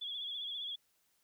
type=tone with vibrato; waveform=sine; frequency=3375 Hz; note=G#7; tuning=27 cents sharp; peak=-38 dBFS; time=0.01-0.76 s; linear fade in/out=10 ms; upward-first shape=sine; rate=15 Hz; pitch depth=59 cents each way; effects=white hiss -75 dBFS RMS until 1.23 s